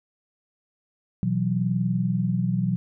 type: chord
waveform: sine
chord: B suspended fourth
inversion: none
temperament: just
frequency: 123.47 / 164.63 / 185.21 Hz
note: B2 / E3 / F#3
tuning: 0 / -2 / +2 cents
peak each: -26 / -27 / -24 dBFS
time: 1.23-2.76 s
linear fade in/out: 0 ms
effects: none